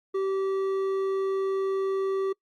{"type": "tone with hard clipping", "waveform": "triangle", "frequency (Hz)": 386.5, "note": "G4", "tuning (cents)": -24, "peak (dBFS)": -26, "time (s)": [0.14, 2.33], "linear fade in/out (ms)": 10, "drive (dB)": 10, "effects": ["noise-tail reverb RT60 0.1 s tail -25 dB re dry", "Opus 48 kbps"]}